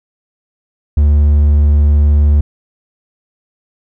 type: tone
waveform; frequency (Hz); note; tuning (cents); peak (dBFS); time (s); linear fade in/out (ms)
triangle; 73.42; D2; 0; -4; 0.97-2.41; 5
effects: none